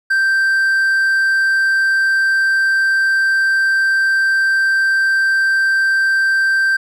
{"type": "tone", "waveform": "triangle", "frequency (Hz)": 1567, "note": "G6", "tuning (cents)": -1, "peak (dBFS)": -10, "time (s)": [0.1, 6.77], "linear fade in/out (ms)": 10, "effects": []}